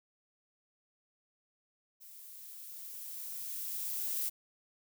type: noise with level ramp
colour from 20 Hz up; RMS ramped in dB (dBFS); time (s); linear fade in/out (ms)
violet; -53 to -34; 2-4.3; 20
effects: none